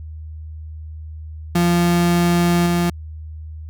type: tone with level steps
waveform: 35% pulse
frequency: 173.2 Hz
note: F3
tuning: 14 cents flat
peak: -12 / -14 dBFS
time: 1.55-2.9 s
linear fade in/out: 5 ms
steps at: 2.66 s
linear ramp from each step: 5 ms
effects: added 78 Hz sine -30 dBFS peak until 3.69 s